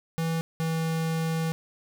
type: tone pair in turn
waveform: square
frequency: 163.8 / 162.39 Hz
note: E3 / E3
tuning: -11 / -26 cents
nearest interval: unison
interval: 15 cents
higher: first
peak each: -26 dBFS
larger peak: neither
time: 0.18-0.41 / 0.6-1.52 s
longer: second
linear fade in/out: 0 ms
effects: none